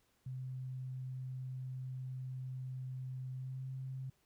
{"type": "tone with pitch glide", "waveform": "sine", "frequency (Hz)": [129.2, 131.61], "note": ["C3", "C3"], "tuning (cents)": [-21, 11], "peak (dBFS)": -40, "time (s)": [0.26, 4.1], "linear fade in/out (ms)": 5, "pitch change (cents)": 32, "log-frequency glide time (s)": [3.33, 3.68], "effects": ["pink hiss -75 dBFS RMS until 4.25 s"]}